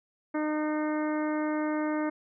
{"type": "harmonic tone", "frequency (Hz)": 305.1, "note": "D#4", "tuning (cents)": -34, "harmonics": [1, 2, 3, 4, 5, 6, 7], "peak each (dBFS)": [-28, -34, -38, -40, -42, -44, -45], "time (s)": [0.34, 2.1], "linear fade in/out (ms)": 10, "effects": []}